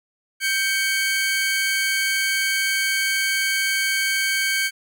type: tone pair together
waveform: sawtooth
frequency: 1562 / 2239 Hz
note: G6 / C#7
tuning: -7 / +17 cents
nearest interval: tritone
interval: 624 cents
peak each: -19 dBFS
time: 0.4-4.71 s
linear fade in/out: 50 ms
effects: none